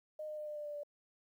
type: tone with pitch steps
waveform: sine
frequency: 614 / 609.1 / 604.1 / 599.3 / 594.5 / 589.7 / 584.9 Hz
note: D#5 / D#5 / D5 / D5 / D5 / D5 / D5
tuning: -23 / -37 / +49 / +35 / +21 / +7 / -7 cents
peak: -40 dBFS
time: 0.19-0.834 s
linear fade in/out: 5 ms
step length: 92 ms
effects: 12-bit